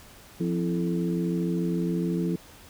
harmonic tone with a mistuned harmonic, 87 Hz, F2, 6 cents flat, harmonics 2 / 3 / 4 / 5, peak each -26 / -33 / -30 / -35 dBFS, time 0.4-2.36 s, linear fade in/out 5 ms, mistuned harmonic 4, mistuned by -72 cents, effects pink hiss -50 dBFS RMS until 2.69 s

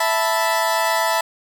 30% pulse chord, E suspended fourth, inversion none, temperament equal, 659.3 / 880 / 987.8 Hz, E5 / A5 / B5, 0 / 0 / 0 cents, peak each -19 dBFS, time 0-1.21 s, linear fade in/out 5 ms, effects none

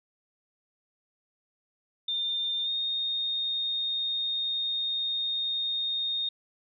sine tone with pitch glide, 3607 to 3689 Hz, A7 to A#7, +42 to -19 cents, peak -27 dBFS, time 2.08-6.29 s, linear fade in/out 5 ms, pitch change +39 cents, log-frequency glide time 2.64-2.69 s, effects none

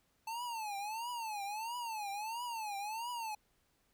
square tone with vibrato, 880 Hz, A5, in tune, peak -39 dBFS, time 0.27-3.35 s, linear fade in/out 5 ms, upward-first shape triangle, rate 1.5 Hz, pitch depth 200 cents each way, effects pink hiss -75 dBFS RMS until 3.93 s

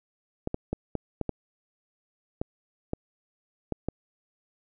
clicks, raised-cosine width 2 ms, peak -15 dBFS, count 10, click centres 0.474 / 0.544 / 0.73 / 0.953 / 1.213 / 1.293 / 2.415 / 2.934 / 3.723 / 3.886 s, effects none

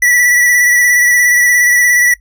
square tone with vibrato, 1955 Hz, B6, 18 cents flat, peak -8 dBFS, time 0.02-2.14 s, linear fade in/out 5 ms, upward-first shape sine, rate 17 Hz, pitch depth 25 cents each way, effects noise-tail reverb RT60 0.1 s tail -21 dB re dry + added 50 Hz sine -43 dBFS peak until 2.2 s

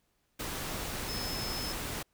sine tone in noise, 5200 Hz, E8, 24 cents flat, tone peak -38 dBFS, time 1.08-1.73 s, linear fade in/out 10 ms, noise pink, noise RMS -37 dBFS, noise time 0.39-2.03 s, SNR -4 dB, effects pink hiss -75 dBFS RMS until 2.13 s

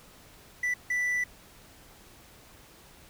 triangle tone bursts at uneven times, 1975.5 Hz, B6, in tune, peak -24 dBFS, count 2, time 0.63-0.74 / 0.9-1.24 s, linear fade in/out 5 ms, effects pink hiss -54 dBFS RMS until 3.09 s

